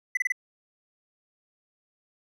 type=tone bursts; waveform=triangle; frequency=2002 Hz; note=B6; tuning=23 cents sharp; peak=-20 dBFS; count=4; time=0.15-0.322 s; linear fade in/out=5 ms; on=22 ms; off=28 ms; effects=none